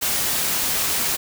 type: noise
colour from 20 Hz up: white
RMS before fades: -22 dBFS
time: 0.01-1.17 s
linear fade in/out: 20 ms
effects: none